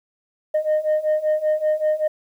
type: beating tone pair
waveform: sine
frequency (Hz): 612 / 617.2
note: D#5 / D#5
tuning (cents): -29 / -14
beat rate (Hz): 5.2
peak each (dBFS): -20 / -18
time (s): 0.54-2.08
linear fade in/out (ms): 10
effects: tanh soft clip ceiling -14 dBFS + 9-bit